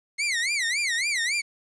sawtooth tone with vibrato, 2092 Hz, C7, 1 cent flat, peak -20 dBFS, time 0.18-1.42 s, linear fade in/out 20 ms, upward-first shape sine, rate 3.6 Hz, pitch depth 240 cents each way, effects resampled to 22050 Hz + 9-bit

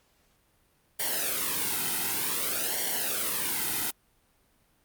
white noise with flanger, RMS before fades -29 dBFS, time 0.99-3.91 s, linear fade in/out 10 ms, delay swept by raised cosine 0.78 to 1.78 ms, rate 0.54 Hz, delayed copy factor -0.75, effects pink hiss -67 dBFS RMS until 4.84 s + Opus 48 kbps

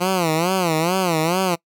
10% pulse tone with vibrato, 172.9 Hz, F3, 17 cents flat, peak -9 dBFS, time 0-1.56 s, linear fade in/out 20 ms, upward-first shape sine, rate 2.3 Hz, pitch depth 170 cents each way, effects noise-tail reverb RT60 0.1 s tail -24 dB re dry

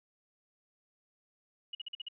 sine tone bursts, 2900 Hz, F#7, 35 cents flat, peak -37 dBFS, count 6, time 1.73-2.085 s, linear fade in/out 5 ms, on 20 ms, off 47 ms, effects none

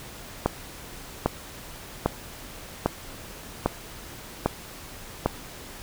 click train, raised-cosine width 1 ms, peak -6 dBFS, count 7, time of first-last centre 0.46-5.26 s, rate 1.25 Hz, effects pink hiss -42 dBFS RMS until 5.82 s

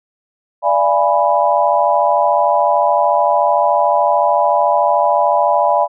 sine chord, D diminished seventh, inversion none, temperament equal with one note detuned, 587.3 / 680.9 / 830.6 / 987.8 Hz, D5 / F5 / Ab5 / Cb6, 0 / -44 / 0 / 0 cents, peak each -16 dBFS, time 0.62-5.88 s, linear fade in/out 50 ms, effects none

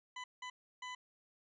20% pulse tone bursts at uneven times, 1001 Hz, B5, 23 cents sharp, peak -38 dBFS, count 3, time 0.16-0.24 / 0.42-0.5 / 0.82-0.95 s, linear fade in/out 5 ms, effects resampled to 16000 Hz

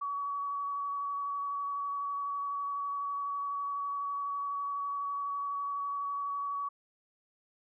sine tone with vibrato, 1132 Hz, C#6, 36 cents sharp, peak -32 dBFS, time 0.01-6.69 s, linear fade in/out 10 ms, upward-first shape square, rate 12 Hz, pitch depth 9 cents each way, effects none

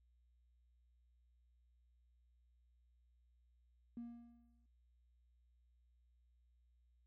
triangle tone with exponential decay, 236.1 Hz, A#3, 22 cents sharp, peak -40 dBFS, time 3.97-4.66 s, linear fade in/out 2 ms, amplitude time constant 150 ms, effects tanh soft clip ceiling -42 dBFS + added 60 Hz sine -70 dBFS peak until 7.06 s

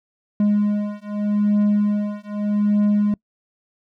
triangle beating tone pair, 206.8 / 207.62 Hz, G#3 / G#3, -7 / 0 cents, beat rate 0.82 Hz, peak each -18 dBFS, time 0.4-3.14 s, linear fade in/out 2 ms, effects noise-tail reverb RT60 0.1 s tail -25 dB re dry

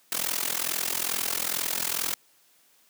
white noise with amplitude modulation, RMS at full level -25 dBFS, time 0.12-2.14 s, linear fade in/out 0 ms, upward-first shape sine, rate 42.3 Hz, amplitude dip 90%, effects white hiss -62 dBFS RMS until 2.89 s + high-pass 150 Hz 12 dB/octave

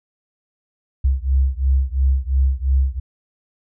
sine beating tone pair, 65.41 / 68.31 Hz, C2 / C#2, 0 / -25 cents, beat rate 2.9 Hz, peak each -17 / -18 dBFS, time 1.04-3 s, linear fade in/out 10 ms, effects none

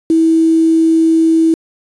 sine tone with quantisation, 324.8 Hz, E4, 26 cents flat, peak -7 dBFS, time 0.1-1.54 s, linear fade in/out 2 ms, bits 5, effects resampled to 22050 Hz

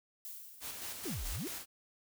violet noise with exponential decay, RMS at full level -44 dBFS, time 0.25-1.4 s, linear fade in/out 0 ms, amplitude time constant 250 ms
white noise with tremolo, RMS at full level -42 dBFS, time 0.6-1.66 s, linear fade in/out 50 ms, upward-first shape square, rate 4.6 Hz, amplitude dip 35%
sine exponential two-way sweep, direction down then up, 439.3 to 30.07 to 439.3 Hz, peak -37 dBFS, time 1.05-1.48 s, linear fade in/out 10 ms, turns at 1.27 s
effects none

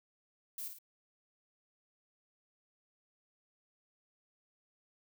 violet noise with echo, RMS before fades -42 dBFS, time 0.58-0.68 s, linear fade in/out 2 ms, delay 53 ms, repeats 2, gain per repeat -6 dB, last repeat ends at 0.786 s, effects none

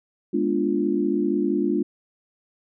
sine chord, G# diminished seventh, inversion none, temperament equal with one note detuned, 207.7 / 243.4 / 293.7 / 349.2 Hz, G#3 / B3 / D4 / F4, 0 / -25 / 0 / 0 cents, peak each -26 / -28 / -24 / -24 dBFS, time 0.33-1.83 s, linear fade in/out 10 ms, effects none

